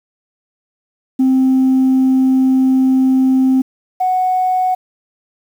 sine tone pair in turn, 261.6 / 739.9 Hz, C4 / F#5, 0 / 0 cents, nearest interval octave + tritone, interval 1800 cents, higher second, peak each -7 / -11 dBFS, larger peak first, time 1.19-3.62 / 4-4.75 s, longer first, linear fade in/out 10 ms, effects tanh soft clip ceiling -7 dBFS + 7-bit

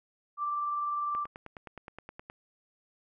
sine tone with tremolo, 1174.7 Hz, D6, in tune, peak -28 dBFS, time 0.37-1.27 s, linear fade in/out 50 ms, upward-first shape sine, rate 20 Hz, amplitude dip 25%
click train, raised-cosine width 0.5 ms, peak -28 dBFS, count 12, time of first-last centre 1.15-2.299 s, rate 9.57 Hz
effects none

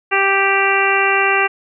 harmonic tone, 392 Hz, G4, in tune, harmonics 1 / 2 / 3 / 4 / 5 / 6 / 7, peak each -20 / -20 / -20 / -20 / -20 / -20 / -20 dBFS, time 0.11-1.48 s, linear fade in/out 20 ms, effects none

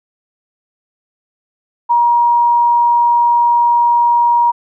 sine tone, 950 Hz, A#5, 33 cents sharp, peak -8 dBFS, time 1.89-4.52 s, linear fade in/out 20 ms, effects none

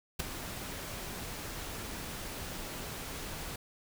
pink noise with ADSR envelope, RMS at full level -29 dBFS, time 0.19-3.56 s, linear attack 12 ms, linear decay 6 ms, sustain -12 dB, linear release 4 ms, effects none

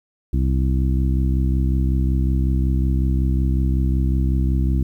harmonic tone, 65.41 Hz, C2, in tune, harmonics 1 / 2 / 3 / 4 / 5, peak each -17 / -23 / -27 / -29 / -31 dBFS, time 0.33-4.83 s, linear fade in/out 5 ms, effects 9-bit

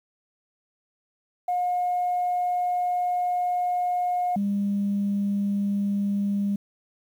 sine tone pair in turn, 717 / 201.2 Hz, F5 / G3, +45 / +45 cents, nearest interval octave + minor seventh, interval 2200 cents, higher first, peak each -21 dBFS, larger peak neither, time 1.48-4.36 / 4.36-6.56 s, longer first, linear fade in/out 5 ms, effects tanh soft clip ceiling -18 dBFS + 9-bit

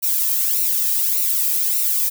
violet noise with flanger, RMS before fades -19 dBFS, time 0.02-2.1 s, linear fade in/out 20 ms, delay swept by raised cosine 0.6 to 1.44 ms, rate 1.7 Hz, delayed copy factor -0.7, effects none

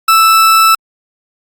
40% pulse tone, 1318.5 Hz, E6, in tune, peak -4 dBFS, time 0.08-0.75 s, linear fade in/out 5 ms, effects Opus 48 kbps

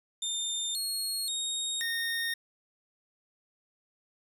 25% pulse tone with pitch steps, 3613 / 4301 / 3730 / 1845 Hz, A7 / C8 / A#7 / A#6, +45 / +47 / 0 / -18 cents, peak -26 dBFS, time 0.22-2.34 s, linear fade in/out 5 ms, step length 530 ms, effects none

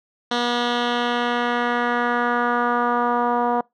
10% pulse tone with low-pass filter sweep, 241 Hz, B3, 42 cents flat, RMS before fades -21 dBFS, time 0.31-3.61 s, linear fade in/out 5 ms, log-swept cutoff 4100 to 890 Hz, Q 2, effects noise-tail reverb RT60 0.2 s tail -26 dB re dry

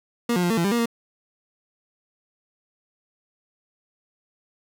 30% pulse tone with pitch steps, 237 / 178.4 / 175 / 226.1 / 169.4 / 199 / 236.7 / 232.5 Hz, A#3 / F3 / F3 / A3 / E3 / G3 / A#3 / A#3, +29 / +37 / +4 / +47 / +48 / +26 / +27 / -4 cents, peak -17 dBFS, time 0.29-0.858 s, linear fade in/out 5 ms, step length 71 ms, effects none

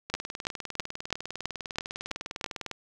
two click trains, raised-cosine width 0.2 ms, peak -12 / -18 dBFS, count 8 / 53, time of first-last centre 0.14-2.443 / 0.1-2.713 s, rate 3.04 / 19.9 Hz, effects none

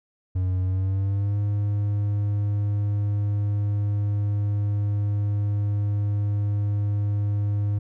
triangle tone with pitch glide, 92.5 to 102.64 Hz, F#2 to G#2, 0 to -20 cents, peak -19 dBFS, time 0.35-7.79 s, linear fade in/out 10 ms, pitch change +180 cents, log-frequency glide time 0.62-1.38 s, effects none

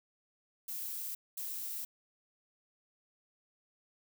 violet noise bursts at uneven times, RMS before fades -40 dBFS, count 2, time 0.68-1.15 / 1.37-1.85 s, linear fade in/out 5 ms, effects none

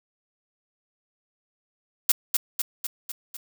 blue noise with echo, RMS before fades -17 dBFS, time 2.09-2.12 s, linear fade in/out 5 ms, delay 250 ms, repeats 5, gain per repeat -4 dB, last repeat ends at 3.37 s, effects none

